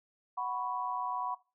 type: chord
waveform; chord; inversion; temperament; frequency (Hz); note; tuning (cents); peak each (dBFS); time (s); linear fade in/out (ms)
sine; F# suspended fourth; none; equal; 740 / 987.8 / 1108.7; F#5 / B5 / C#6; 0 / 0 / 0; -38 / -35 / -38; 0.37-1.35; 10
effects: noise-tail reverb RT60 0.3 s tail -19 dB re dry